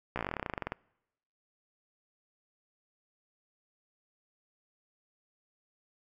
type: slowing click train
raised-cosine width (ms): 0.5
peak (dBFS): -18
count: 20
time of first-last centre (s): 0.16-0.721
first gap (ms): 15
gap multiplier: 1.07
effects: noise-tail reverb RT60 0.9 s tail -26 dB re dry